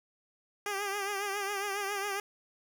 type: tone with vibrato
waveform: 10% pulse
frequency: 401.3 Hz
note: G4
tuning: 41 cents sharp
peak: -24 dBFS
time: 0.66-2.2 s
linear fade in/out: 2 ms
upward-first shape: triangle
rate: 7.3 Hz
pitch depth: 73 cents each way
effects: none